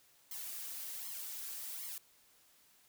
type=noise with flanger; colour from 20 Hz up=blue; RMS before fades=-44 dBFS; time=0.31-1.98 s; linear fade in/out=2 ms; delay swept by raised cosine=0.94 to 4.44 ms; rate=1.3 Hz; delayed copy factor=+0.8; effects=white hiss -67 dBFS RMS until 2.88 s